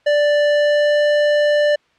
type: tone with pitch glide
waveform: square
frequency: 587.3 to 590.7 Hz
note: D5 to D5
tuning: 0 to +10 cents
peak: -13 dBFS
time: 0.06-1.76 s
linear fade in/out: 10 ms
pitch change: +10 cents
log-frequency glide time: 0.46-1.02 s
effects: white hiss -58 dBFS RMS until 1.98 s + low-pass 3000 Hz 12 dB/octave